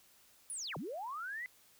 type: linear two-way sweep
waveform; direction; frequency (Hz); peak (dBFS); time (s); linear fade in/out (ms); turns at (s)
sine; down then up; 10500 to 121.7 to 2041; -39; 0.5-1.46; 0; 0.77
effects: white hiss -65 dBFS RMS until 1.79 s